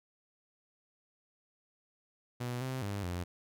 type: tone with pitch steps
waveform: sawtooth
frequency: 122.7 / 130.3 / 100.8 / 88.4 Hz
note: B2 / C3 / G2 / F2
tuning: -11 / -7 / +49 / +22 cents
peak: -31 dBFS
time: 2.4-3.24 s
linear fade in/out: 10 ms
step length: 210 ms
effects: none